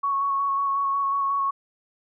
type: tone with vibrato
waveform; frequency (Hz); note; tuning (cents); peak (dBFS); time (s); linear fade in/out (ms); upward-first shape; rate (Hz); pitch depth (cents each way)
sine; 1108.7; C#6; 0; -21; 0.03-1.51; 10; square; 5.5; 14
effects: none